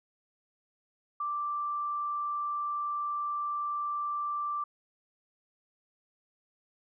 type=tone; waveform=sine; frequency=1174.7 Hz; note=D6; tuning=in tune; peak=-30 dBFS; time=1.2-4.64 s; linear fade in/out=5 ms; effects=none